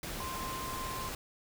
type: tone in noise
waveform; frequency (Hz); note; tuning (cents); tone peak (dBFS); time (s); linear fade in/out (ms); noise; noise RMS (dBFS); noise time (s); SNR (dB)
sine; 1046; C6; -1; -39; 0.2-1.09; 2; pink; -40; 0.03-1.15; -2
effects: none